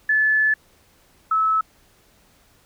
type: tone pair in turn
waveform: sine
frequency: 1732 / 1300.2 Hz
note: A6 / E6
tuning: -28 / -24 cents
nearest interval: perfect fourth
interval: 496 cents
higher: first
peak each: -15 / -16 dBFS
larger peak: first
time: 0.09-0.54 / 1.31-1.61 s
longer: first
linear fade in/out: 5 ms
effects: pink hiss -57 dBFS RMS until 2.65 s